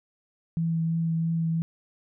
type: tone with vibrato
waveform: sine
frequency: 164.4 Hz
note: E3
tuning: 4 cents flat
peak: -23 dBFS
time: 0.57-1.62 s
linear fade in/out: 0 ms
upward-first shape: triangle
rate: 3 Hz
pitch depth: 14 cents each way
effects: none